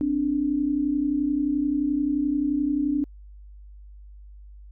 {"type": "tone pair together", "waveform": "sine", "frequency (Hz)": [261.6, 293.1], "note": ["C4", "D4"], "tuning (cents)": [0, -3], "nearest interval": "major second", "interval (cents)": 197, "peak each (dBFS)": [-27, -22], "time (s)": [0.01, 3.04], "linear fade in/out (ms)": 0, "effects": ["added 50 Hz sine -42 dBFS peak until 4.71 s"]}